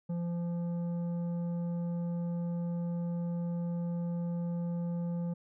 sine tone with tanh clipping, 172 Hz, F3, 26 cents flat, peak -33 dBFS, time 0.09-5.34 s, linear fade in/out 10 ms, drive 9 dB, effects none

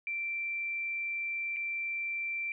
sine tone with dropouts, 2349 Hz, D7, in tune, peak -32 dBFS, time 0.07-2.52 s, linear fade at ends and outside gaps 1 ms, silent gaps 1.563-1.567 s, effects none

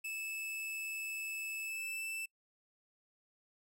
45% pulse tone with pitch glide, 2619 to 2649 Hz, E7 to E7, -12 to +8 cents, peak -38 dBFS, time 0.04-2.26 s, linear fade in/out 10 ms, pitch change +20 cents, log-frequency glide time 1.64-2.03 s, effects noise-tail reverb RT60 0.1 s tail -26 dB re dry

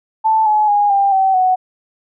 sine tone with pitch steps, 880 / 850.5 / 822 / 794.5 / 767.9 / 742.1 Hz, A5 / G#5 / G#5 / G5 / G5 / F#5, 0 / +41 / -18 / +23 / -36 / +5 cents, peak -10 dBFS, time 0.24-1.56 s, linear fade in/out 20 ms, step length 220 ms, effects none

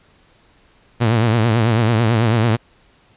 sawtooth tone with vibrato, 113.8 Hz, A#2, 41 cents flat, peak -9 dBFS, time 1-2.57 s, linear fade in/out 20 ms, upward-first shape triangle, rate 9.1 Hz, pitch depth 130 cents each way, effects pink hiss -54 dBFS RMS until 3.16 s + resampled to 8000 Hz

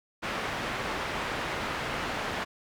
white low-pass noise, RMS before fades -33 dBFS, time 0.22-2.45 s, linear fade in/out 20 ms, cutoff 1900 Hz, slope 12 dB/octave, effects none

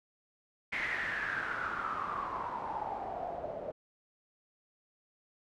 white noise with low-pass filter sweep, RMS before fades -37 dBFS, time 0.72-3.72 s, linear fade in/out 10 ms, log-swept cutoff 2100 to 580 Hz, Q 7.4, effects none

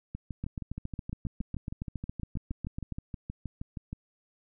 two click trains, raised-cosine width 5 ms, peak -22 / -24 dBFS, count 19 / 25, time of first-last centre 0.44-2.923 / 0.15-3.93 s, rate 7.25 / 6.35 Hz, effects none

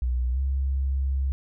sine tone with pitch glide, 61.74 to 67.33 Hz, B1 to C#2, 0 to -50 cents, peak -22 dBFS, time 0.02-1.32 s, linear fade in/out 0 ms, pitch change +150 cents, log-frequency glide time 0.32-0.39 s, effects none

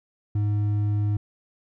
triangle tone with hard clipping, 103.83 Hz, G#2, in tune, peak -22 dBFS, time 0.35-1.17 s, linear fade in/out 5 ms, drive 8 dB, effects none

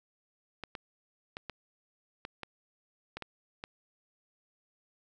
clicks, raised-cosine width 0.3 ms, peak -23 dBFS, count 9, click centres 0.637 / 0.752 / 1.369 / 1.497 / 2.251 / 2.433 / 3.17 / 3.223 / 3.639 s, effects none

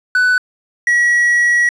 triangle tone pair in turn, 1494 / 1921.3 Hz, F#6 / B6, +16 / -48 cents, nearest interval major third, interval 436 cents, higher second, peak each -8 dBFS, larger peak neither, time 0.15-0.38 / 0.87-1.69 s, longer second, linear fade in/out 2 ms, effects resampled to 22050 Hz + 7-bit

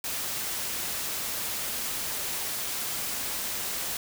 white noise, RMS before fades -32 dBFS, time 0.04-3.97 s, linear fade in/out 2 ms, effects none

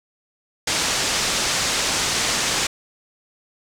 white low-pass noise, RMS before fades -22 dBFS, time 0.67-2.67 s, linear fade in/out 5 ms, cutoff 7500 Hz, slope 24 dB/octave, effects none

